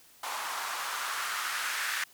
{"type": "noise with band-pass filter sweep", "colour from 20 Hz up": "blue", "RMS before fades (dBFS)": -34, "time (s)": [0.23, 2.04], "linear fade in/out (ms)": 5, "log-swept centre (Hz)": [930, 1600], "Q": 2.6, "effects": ["white hiss -58 dBFS RMS until 2.13 s"]}